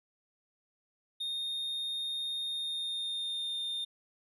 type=tone with pitch glide; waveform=triangle; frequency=3681 to 3632 Hz; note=A#7 to A#7; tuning=-23 to -46 cents; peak=-32 dBFS; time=1.2-3.85 s; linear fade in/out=10 ms; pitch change=-23 cents; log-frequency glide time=2.44-3.61 s; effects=none